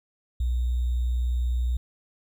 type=tone with sample-and-hold; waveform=sine; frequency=61 Hz; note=B1; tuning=21 cents flat; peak=-22 dBFS; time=0.4-1.77 s; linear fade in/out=5 ms; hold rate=3675 Hz; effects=none